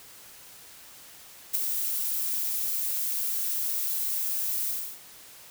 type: noise with ADSR envelope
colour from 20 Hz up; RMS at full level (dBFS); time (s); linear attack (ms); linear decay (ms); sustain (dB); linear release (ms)
violet; -22; 1.53-5; 23; 4; -7; 330
effects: white hiss -49 dBFS RMS until 5.5 s